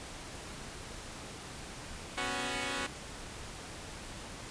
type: chord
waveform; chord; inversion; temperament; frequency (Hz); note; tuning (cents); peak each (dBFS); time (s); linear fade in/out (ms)
5% pulse; B suspended second; none; equal; 246.9 / 277.2 / 370; B3 / C#4 / F#4; 0 / 0 / 0; -27 / -26 / -28; 2.17-2.87; 10
effects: pink hiss -45 dBFS RMS until 4.5 s + resampled to 22050 Hz